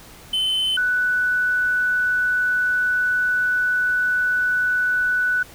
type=tone pair in turn; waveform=triangle / sine; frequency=3055 / 1486.6 Hz; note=G7 / F#6; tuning=-45 / +8 cents; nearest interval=octave; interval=1247 cents; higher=first; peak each=-17 dBFS; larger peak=neither; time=0.33-0.77 / 0.77-5.43 s; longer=second; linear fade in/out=5 ms; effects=pink hiss -44 dBFS RMS until 5.54 s